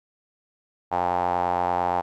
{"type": "tone with band-pass filter", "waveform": "sawtooth", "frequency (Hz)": 88.8, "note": "F2", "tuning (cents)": 29, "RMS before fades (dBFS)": -24, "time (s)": [0.91, 2.02], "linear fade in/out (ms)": 20, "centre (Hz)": 820, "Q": 5.5, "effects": []}